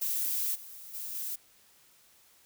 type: noise with level steps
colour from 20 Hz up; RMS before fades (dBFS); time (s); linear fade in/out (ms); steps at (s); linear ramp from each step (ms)
violet; -31 / -47 / -39 / -36; 0.01-1.36; 10; 0.54 / 0.93 / 1.14; 20
effects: white hiss -62 dBFS RMS until 2.45 s